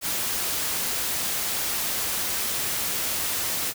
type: noise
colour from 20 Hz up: white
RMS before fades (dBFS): -27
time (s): 0.01-3.74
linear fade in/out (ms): 50
effects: none